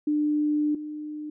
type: tone pair in turn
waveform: sine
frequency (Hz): 298.9 / 301.7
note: D4 / D4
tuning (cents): +31 / +47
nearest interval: unison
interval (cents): 16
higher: second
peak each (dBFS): -21 / -32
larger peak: first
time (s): 0.07-0.75 / 0.75-1.3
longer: first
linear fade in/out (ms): 5
effects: none